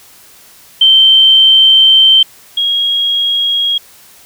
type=tone pair in turn; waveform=sine; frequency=3117 / 3286 Hz; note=G7 / G#7; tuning=-11 / -19 cents; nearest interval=minor second; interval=92 cents; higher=second; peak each=-3 / -10 dBFS; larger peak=first; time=0.81-2.23 / 2.57-3.78 s; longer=first; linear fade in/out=5 ms; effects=white hiss -41 dBFS RMS until 4.25 s